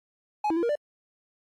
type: tone with pitch steps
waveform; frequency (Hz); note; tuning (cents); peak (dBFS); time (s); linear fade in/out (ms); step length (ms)
triangle; 842 / 324.6 / 339.8 / 470.3 / 590; G#5 / E4 / F4 / A#4 / D5; +24 / -27 / -47 / +15 / +8; -21; 0.44-0.755; 5; 63
effects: AAC 64 kbps